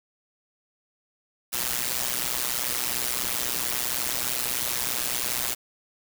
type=noise with amplitude modulation; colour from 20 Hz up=white; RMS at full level=-24 dBFS; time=1.52-5.55 s; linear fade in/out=20 ms; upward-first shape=sine; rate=123 Hz; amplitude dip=90%; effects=none